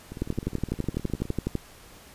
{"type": "two click trains", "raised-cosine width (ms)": 3, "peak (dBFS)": [-24, -13], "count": [24, 17], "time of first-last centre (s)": [[0.12, 1.306], [0.22, 1.553]], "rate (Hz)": [19.4, 12], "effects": ["pink hiss -50 dBFS RMS until 2.14 s", "resampled to 32000 Hz"]}